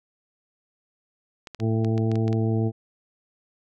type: clicks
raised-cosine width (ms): 0.2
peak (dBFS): -21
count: 9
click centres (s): 1.472 / 1.547 / 1.601 / 1.847 / 1.979 / 2.116 / 2.156 / 2.28 / 2.329
type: harmonic tone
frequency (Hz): 111.6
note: A2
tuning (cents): +25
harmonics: 1 / 2 / 3 / 4 / 6 / 7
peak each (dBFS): -22 / -27 / -29 / -31 / -38 / -41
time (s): 1.59-2.72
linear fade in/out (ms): 50
effects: none